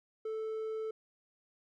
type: tone with hard clipping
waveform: sine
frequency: 439.3 Hz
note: A4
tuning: 3 cents flat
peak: -36 dBFS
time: 0.25-0.91 s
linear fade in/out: 5 ms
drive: 3 dB
effects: none